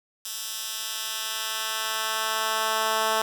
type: tone with high-pass filter sweep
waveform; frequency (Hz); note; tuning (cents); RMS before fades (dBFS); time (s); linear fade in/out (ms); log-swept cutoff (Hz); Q
10% pulse; 219.9; A3; -1; -28; 0.25-3.22; 2; 5100 to 640; 0.72
effects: 8-bit